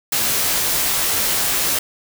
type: noise with comb filter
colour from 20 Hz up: white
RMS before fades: -19 dBFS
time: 0.12-1.79 s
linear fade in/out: 5 ms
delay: 16 ms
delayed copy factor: -0.6
effects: none